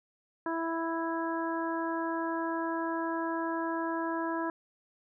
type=harmonic tone; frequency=329.6 Hz; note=E4; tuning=in tune; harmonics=1 / 2 / 3 / 4 / 5; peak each=-33 / -38 / -35 / -42 / -40 dBFS; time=0.46-4.5 s; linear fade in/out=2 ms; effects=none